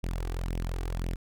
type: tone with flanger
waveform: sawtooth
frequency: 43 Hz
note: F1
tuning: 26 cents flat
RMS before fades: -32 dBFS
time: 0.03-1.16 s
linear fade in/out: 10 ms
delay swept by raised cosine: 0.34 to 2.64 ms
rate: 1.9 Hz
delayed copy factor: +0.65
effects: none